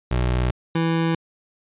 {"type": "tone pair in turn", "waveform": "25% pulse", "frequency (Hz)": [61.74, 164.83], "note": ["B1", "E3"], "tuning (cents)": [0, 0], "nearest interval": "octave + perfect fourth", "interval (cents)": 1700, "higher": "second", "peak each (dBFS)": -15, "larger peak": "neither", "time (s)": [[0.11, 0.51], [0.75, 1.15]], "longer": "neither", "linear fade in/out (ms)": 5, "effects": ["resampled to 8000 Hz"]}